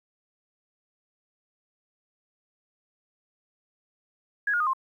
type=tone with pitch steps; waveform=sine; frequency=1661.2 / 1429.5 / 1230.2 / 1058.7 Hz; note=G#6 / F6 / D#6 / C6; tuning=0 / +40 / -20 / +20 cents; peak=-22 dBFS; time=4.47-4.734 s; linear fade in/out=5 ms; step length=66 ms; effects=10-bit